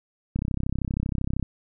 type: click train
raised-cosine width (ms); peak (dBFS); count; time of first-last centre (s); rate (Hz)
5; -14; 36; 0.36-1.427; 32.8
effects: none